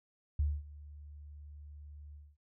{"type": "tone with ADSR envelope", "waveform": "sine", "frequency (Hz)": 73.5, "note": "D2", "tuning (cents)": 2, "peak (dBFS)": -26, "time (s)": [0.39, 2.37], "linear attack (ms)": 5, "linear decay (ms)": 230, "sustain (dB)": -21, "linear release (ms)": 230, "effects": []}